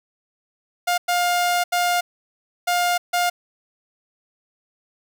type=tone bursts at uneven times; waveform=sawtooth; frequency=707 Hz; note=F5; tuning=21 cents sharp; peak=-14 dBFS; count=5; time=0.87-0.98 / 1.08-1.64 / 1.72-2.01 / 2.67-2.98 / 3.13-3.3 s; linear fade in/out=10 ms; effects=none